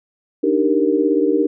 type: chord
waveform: sine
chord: Eb major seventh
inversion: third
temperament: equal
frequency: 293.7 / 311.1 / 392 / 466.2 Hz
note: D4 / Eb4 / G4 / Bb4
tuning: 0 / 0 / 0 / 0 cents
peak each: -19 dBFS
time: 0.43-1.47 s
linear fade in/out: 10 ms
effects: none